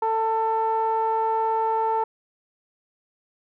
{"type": "tone with low-pass filter", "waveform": "sawtooth", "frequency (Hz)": 445.4, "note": "A4", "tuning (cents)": 21, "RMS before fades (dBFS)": -23, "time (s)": [0.02, 2.04], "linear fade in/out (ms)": 5, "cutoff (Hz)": 1000, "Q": 9.8, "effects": []}